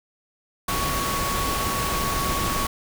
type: tone in noise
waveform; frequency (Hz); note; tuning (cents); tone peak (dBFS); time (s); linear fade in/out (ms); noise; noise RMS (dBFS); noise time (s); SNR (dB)
sine; 1116; C#6; +11; -27; 0.68-2.67; 5; pink; -26; 0.68-2.67; -4
effects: none